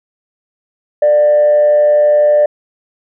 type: tone with frequency modulation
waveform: sine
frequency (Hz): 594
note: D5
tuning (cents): +20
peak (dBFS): -5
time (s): 1.02-2.46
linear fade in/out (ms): 5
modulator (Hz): 138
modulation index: 0.2
effects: tanh soft clip ceiling -3 dBFS